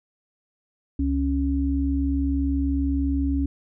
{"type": "tone pair together", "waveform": "sine", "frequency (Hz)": [69.22, 276.9], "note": ["C#2", "C#4"], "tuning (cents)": [-2, -2], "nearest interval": "2 octaves", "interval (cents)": 2400, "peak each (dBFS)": [-23, -23], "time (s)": [0.99, 3.46], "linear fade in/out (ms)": 5, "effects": []}